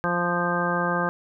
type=harmonic tone; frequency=174.61 Hz; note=F3; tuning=in tune; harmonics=1 / 2 / 3 / 4 / 5 / 6 / 7 / 9; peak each=-28 / -32 / -29 / -33 / -31 / -32 / -29 / -28 dBFS; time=0.04-1.09 s; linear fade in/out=0 ms; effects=none